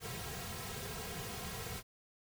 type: noise with comb filter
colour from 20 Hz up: pink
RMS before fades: -43 dBFS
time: 0-1.83 s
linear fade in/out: 50 ms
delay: 3.4 ms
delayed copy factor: -0.9
effects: none